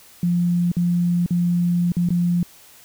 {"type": "tone with dropouts", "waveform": "sine", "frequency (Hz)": 174.61, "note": "F3", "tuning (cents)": 0, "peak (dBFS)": -16, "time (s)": [0.23, 2.43], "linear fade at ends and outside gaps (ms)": 2, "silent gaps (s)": [[0.717, 0.767], [1.262, 1.307], [1.92, 1.967], [2.089, 2.104]], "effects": ["white hiss -48 dBFS RMS until 2.84 s"]}